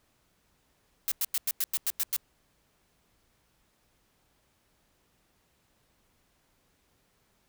blue noise bursts, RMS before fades -28 dBFS, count 9, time 1.08-2.164 s, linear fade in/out 0 ms, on 36 ms, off 95 ms, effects pink hiss -70 dBFS RMS until 7.48 s

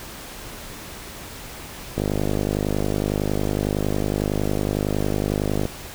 click train, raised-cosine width 2 ms, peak -9 dBFS, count 188, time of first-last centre 1.98-5.654 s, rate 50.9 Hz, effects pink hiss -37 dBFS RMS until 5.94 s

